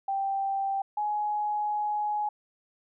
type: tone pair in turn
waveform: sine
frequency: 784 / 838.3 Hz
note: G5 / G#5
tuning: 0 / +16 cents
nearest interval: minor second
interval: 116 cents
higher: second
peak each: -26 dBFS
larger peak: neither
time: 0.08-0.82 / 0.97-2.29 s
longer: second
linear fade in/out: 5 ms
effects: none